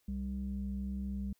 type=tone pair together; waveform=sine; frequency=65.41 / 197.89 Hz; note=C2 / G3; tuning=0 / +17 cents; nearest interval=octave + perfect fifth; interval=1917 cents; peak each=-37 / -36 dBFS; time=0.08-1.33 s; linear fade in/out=5 ms; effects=tanh soft clip ceiling -29 dBFS + white hiss -75 dBFS RMS until 1.39 s